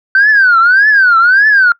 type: tone with vibrato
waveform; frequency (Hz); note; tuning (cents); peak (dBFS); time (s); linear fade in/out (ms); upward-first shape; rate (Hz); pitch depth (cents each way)
sine; 1524; G6; -49; -3; 0.15-1.72; 2; triangle; 1.7; 250
effects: noise-tail reverb RT60 0.1 s tail -22 dB re dry + tanh soft clip ceiling -1 dBFS